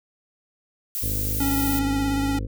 violet noise, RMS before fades -28 dBFS, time 0.95-1.79 s, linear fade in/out 0 ms
harmonic tone, 51.8 Hz, G#1, 4 cents flat, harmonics 1 / 2 / 3 / 4 / 5 / 6 / 7 / 8 / 9 / 10, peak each -28 / -30 / -45 / -42 / -38 / -42 / -50 / -50 / -44 / -45 dBFS, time 1.02-2.47 s, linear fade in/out 10 ms
square tone with vibrato, 277.2 Hz, C#4, in tune, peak -23 dBFS, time 1.4-2.39 s, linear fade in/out 5 ms, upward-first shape sine, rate 17 Hz, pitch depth 28 cents each way
effects none

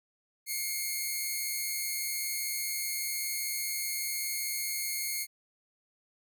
5% pulse tone pair together, 2147 / 2268 Hz, C7 / C#7, +44 / +39 cents, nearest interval minor second, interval 95 cents, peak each -22 / -30 dBFS, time 0.46-5.27 s, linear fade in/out 50 ms, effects none

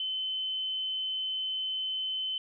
sine tone, 3055 Hz, G7, 45 cents flat, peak -30 dBFS, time 0-2.38 s, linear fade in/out 2 ms, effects none

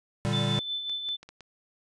square chord, G minor, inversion first, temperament equal, 116.54 / 146.83 / 196 Hz, Bb2 / D3 / G3, 0 / 0 / 0 cents, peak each -30 / -31 / -31 dBFS, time 0.25-0.59 s, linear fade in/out 0 ms
sine tone with tremolo, 3520 Hz, A7, in tune, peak -28 dBFS, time 0.32-1.17 s, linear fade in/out 20 ms, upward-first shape sine, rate 5.4 Hz, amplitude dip 50%
clicks, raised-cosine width 0.2 ms, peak -29 dBFS, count 5, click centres 0.896 / 1.089 / 1.23 / 1.29 / 1.407 s
effects resampled to 22050 Hz

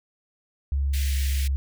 sine tone with pitch glide, 69.3 to 68.07 Hz, C#2 to C#2, 0 to -31 cents, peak -21 dBFS, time 0.72-1.56 s, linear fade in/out 0 ms, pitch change -31 cents, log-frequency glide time 0.92-1.15 s
pink high-pass noise, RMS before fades -36 dBFS, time 0.93-1.48 s, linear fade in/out 10 ms, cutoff 1800 Hz, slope 48 dB/octave
effects none

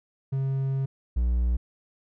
triangle tone pair in turn, 134.8 / 60.05 Hz, C#3 / B1, -48 / -48 cents, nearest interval octave + major second, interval 1400 cents, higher first, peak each -22 / -19 dBFS, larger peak second, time 0.32-0.86 / 1.16-1.57 s, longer first, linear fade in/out 10 ms, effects none

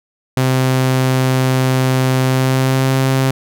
sawtooth tone with pitch glide, 130 to 132.81 Hz, C3 to C3, -11 to +26 cents, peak -8 dBFS, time 0.37-3.31 s, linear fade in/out 2 ms, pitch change +37 cents, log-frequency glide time 2.26-2.93 s, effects none

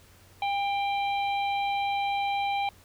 harmonic tone with a mistuned harmonic, 788 Hz, G5, 9 cents sharp, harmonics 1 / 3 / 4 / 5, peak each -26 / -34 / -40 / -42 dBFS, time 0.42-2.69 s, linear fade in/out 2 ms, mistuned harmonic 1, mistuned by +30 cents, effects added 92 Hz sine -57 dBFS peak until 2.84 s + pink hiss -57 dBFS RMS until 2.84 s

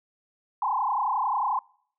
sine tone with frequency modulation, 932.3 Hz, A#5, in tune, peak -23 dBFS, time 0.62-1.59 s, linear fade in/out 2 ms, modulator 31.2 Hz, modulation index 4.2, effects noise-tail reverb RT60 0.6 s tail -25 dB re dry

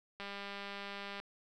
click train, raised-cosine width 0.3 ms, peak -28 dBFS, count 201, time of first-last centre 0.2-1.2 s, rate 200 Hz, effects none

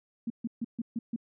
sine tone bursts, 231.1 Hz, A#3, 15 cents flat, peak -29 dBFS, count 6, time 0.27-1.162 s, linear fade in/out 5 ms, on 32 ms, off 140 ms, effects none

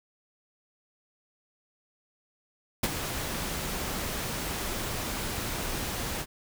pink noise with ADSR envelope, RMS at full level -24 dBFS, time 2.83-6.26 s, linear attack 8 ms, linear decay 33 ms, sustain -9 dB, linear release 52 ms, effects none

